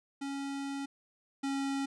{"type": "tone pair in turn", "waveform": "square", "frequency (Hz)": [277.2, 274.6], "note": ["C#4", "C#4"], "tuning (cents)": [0, -16], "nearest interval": "unison", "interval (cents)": 16, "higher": "first", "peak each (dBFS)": [-36, -32], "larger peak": "second", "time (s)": [[0.21, 0.86], [1.43, 1.86]], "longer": "first", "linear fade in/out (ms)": 10, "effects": ["resampled to 22050 Hz"]}